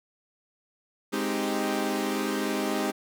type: chord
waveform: sawtooth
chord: Ab major seventh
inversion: none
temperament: equal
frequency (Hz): 207.7 / 261.6 / 311.1 / 392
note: Ab3 / C4 / Eb4 / G4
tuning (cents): 0 / 0 / 0 / 0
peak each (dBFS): -28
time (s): 1.12-2.92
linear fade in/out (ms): 20
effects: none